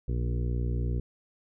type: harmonic tone with a mistuned harmonic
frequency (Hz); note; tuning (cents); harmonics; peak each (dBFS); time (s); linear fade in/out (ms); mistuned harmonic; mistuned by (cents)
60; B1; -49; 1 / 2 / 3 / 4 / 5 / 6 / 7 / 8; -28 / -31 / -42 / -42 / -45 / -43 / -45 / -48; 0.08-1; 5; 4; -15
effects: none